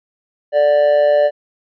triangle tone with amplitude modulation, 587.3 Hz, D5, in tune, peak -5 dBFS, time 0.52-1.31 s, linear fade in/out 50 ms, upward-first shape sine, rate 147 Hz, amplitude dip 60%, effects resampled to 11025 Hz

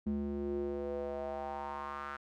square tone with band-pass filter sweep, 71 Hz, C#2, 42 cents sharp, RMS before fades -38 dBFS, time 0.06-2.17 s, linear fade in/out 10 ms, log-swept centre 230 to 1400 Hz, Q 4, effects none

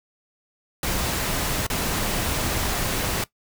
pink noise with dropouts, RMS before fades -25 dBFS, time 0.83-3.24 s, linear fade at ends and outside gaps 2 ms, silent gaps 1.667-1.7 s, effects noise-tail reverb RT60 0.1 s tail -18 dB re dry

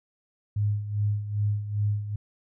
sine tone with tremolo, 103.83 Hz, G#2, in tune, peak -21 dBFS, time 0.56-2.16 s, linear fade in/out 5 ms, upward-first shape sine, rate 2.5 Hz, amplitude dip 70%, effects none

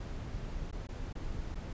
brown noise with dropouts, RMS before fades -39 dBFS, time 0-1.73 s, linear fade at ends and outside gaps 5 ms, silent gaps 0.713-0.726 / 0.871-0.888 / 1.129-1.152 / 1.547-1.554 s, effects resampled to 16000 Hz

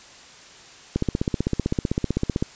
click train, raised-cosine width 3 ms, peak -8 dBFS, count 24, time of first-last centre 0.96-2.425 s, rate 15.7 Hz, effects white hiss -46 dBFS RMS until 2.55 s + resampled to 16000 Hz

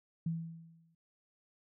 sine tone with exponential decay, 164.81 Hz, E3, in tune, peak -30 dBFS, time 0.26-0.95 s, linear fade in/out 5 ms, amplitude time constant 150 ms, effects none

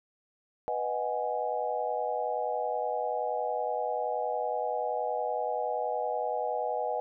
sine chord, G# minor seventh, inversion first, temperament equal, 493.9 / 622.3 / 740 / 830.6 Hz, B4 / D#5 / F#5 / G#5, 0 / 0 / 0 / 0 cents, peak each -34 dBFS, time 0.68-7 s, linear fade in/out 0 ms, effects none

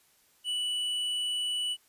sine tone with hard clipping, 2960 Hz, F#7, in tune, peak -30 dBFS, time 0.44-1.77 s, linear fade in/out 50 ms, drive 6 dB, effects white hiss -65 dBFS RMS until 1.88 s + resampled to 32000 Hz

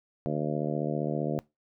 harmonic tone, 75.2 Hz, D2, 42 cents sharp, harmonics 2 / 3 / 4 / 5 / 6 / 7 / 8 / 9, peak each -32 / -34 / -35 / -36 / -37 / -37 / -38 / -39 dBFS, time 0.26-1.39 s, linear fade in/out 0 ms, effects noise-tail reverb RT60 0.2 s tail -21 dB re dry

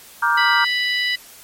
sine chord, G minor seventh, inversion first, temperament just, 940.8 / 1176 / 1411.2 / 1568 Hz, Bb5 / D6 / F6 / G6, +16 / +2 / +18 / 0 cents, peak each -20 dBFS, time 0.22-0.65 s, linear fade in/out 10 ms
harmonic tone, 987.8 Hz, B5, in tune, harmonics 2 / 3 / 4 / 5, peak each -20 / -24 / -26 / -28 dBFS, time 0.37-1.16 s, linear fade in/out 10 ms
effects white hiss -43 dBFS RMS until 1.43 s + MP3 64 kbps

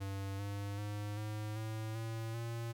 square tone with pitch steps, 98 / 100.81 / 103.71 / 106.68 / 109.75 / 112.9 / 116.14 Hz, G2 / G2 / G#2 / G#2 / A2 / A2 / A#2, 0 / +49 / -2 / +47 / -4 / +45 / -6 cents, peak -39 dBFS, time 0-2.73 s, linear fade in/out 20 ms, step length 390 ms, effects none

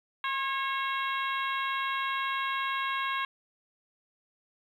harmonic tone with a mistuned harmonic, 546 Hz, C#5, 26 cents flat, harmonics 2 / 3 / 4 / 5 / 6 / 7, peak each -31 / -35 / -37 / -39 / -41 / -42 dBFS, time 0.24-3.25 s, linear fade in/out 2 ms, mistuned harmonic 2, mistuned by -26 cents, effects 10-bit

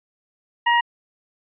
25% pulse tone, 948 Hz, A#5, 29 cents sharp, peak -11 dBFS, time 0.66-0.81 s, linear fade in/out 10 ms, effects resampled to 8000 Hz

